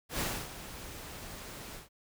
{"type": "noise with ADSR envelope", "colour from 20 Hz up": "pink", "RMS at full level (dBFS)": -32, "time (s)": [0.09, 1.89], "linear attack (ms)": 110, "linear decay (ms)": 280, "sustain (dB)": -13, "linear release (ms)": 140, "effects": []}